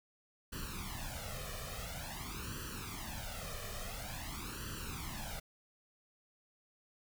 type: noise with flanger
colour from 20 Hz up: pink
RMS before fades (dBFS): -43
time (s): 0.52-5.4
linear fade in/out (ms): 10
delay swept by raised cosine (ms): 0.67 to 1.67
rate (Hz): 0.48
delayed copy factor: +0.9
effects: none